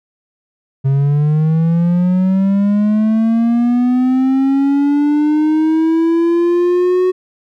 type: linear sweep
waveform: triangle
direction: up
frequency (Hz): 134 to 370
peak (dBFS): -8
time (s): 0.84-7.12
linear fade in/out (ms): 20
effects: none